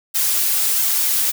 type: noise with flanger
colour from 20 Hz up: blue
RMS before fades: -18 dBFS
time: 0.14-1.32 s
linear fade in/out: 20 ms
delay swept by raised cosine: 1.7 to 6.4 ms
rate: 1.5 Hz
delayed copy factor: -0.6
effects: none